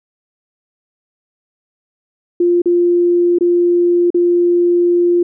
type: tone with dropouts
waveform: sine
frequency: 349.2 Hz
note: F4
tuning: in tune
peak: -9 dBFS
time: 2.4-5.23 s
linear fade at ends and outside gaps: 5 ms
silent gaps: 2.619-2.657 / 3.386-3.408 / 4.104-4.144 s
effects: none